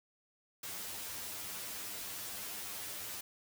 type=noise with comb filter; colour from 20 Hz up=white; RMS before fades=-43 dBFS; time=0.63-3.21 s; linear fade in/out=5 ms; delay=10 ms; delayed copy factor=+0.75; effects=none